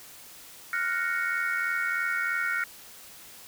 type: chord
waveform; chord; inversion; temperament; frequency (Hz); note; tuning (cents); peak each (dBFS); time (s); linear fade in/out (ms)
sine; Gb major seventh; third; equal; 1396.9 / 1480 / 1864.7 / 2217; F6 / Gb6 / Bb6 / Db7; 0 / 0 / 0 / 0; -29 / -31 / -31 / -33; 0.73-2.64; 2
effects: tanh soft clip ceiling -17 dBFS + white hiss -48 dBFS RMS until 3.47 s